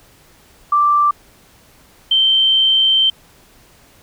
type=tone pair in turn; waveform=sine; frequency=1174.7 / 3119 Hz; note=D6 / G7; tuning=0 / -9 cents; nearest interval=octave + perfect fourth; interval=1691 cents; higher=second; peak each=-10 dBFS; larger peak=neither; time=0.72-1.11 / 2.11-3.1 s; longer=second; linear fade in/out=5 ms; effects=pink hiss -49 dBFS RMS until 4.02 s